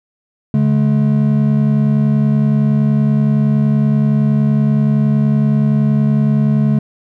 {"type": "tone pair together", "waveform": "triangle", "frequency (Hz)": [142.54, 213.2], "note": ["C#3", "G#3"], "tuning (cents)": [49, 46], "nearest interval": "perfect fifth", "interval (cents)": 697, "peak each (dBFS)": -11, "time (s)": [0.54, 6.79], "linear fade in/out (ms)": 2, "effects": []}